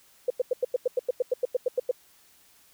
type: tone bursts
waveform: sine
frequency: 502 Hz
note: B4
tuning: 28 cents sharp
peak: -20 dBFS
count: 15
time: 0.28-1.913 s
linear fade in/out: 5 ms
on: 23 ms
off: 92 ms
effects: white hiss -59 dBFS RMS until 2.73 s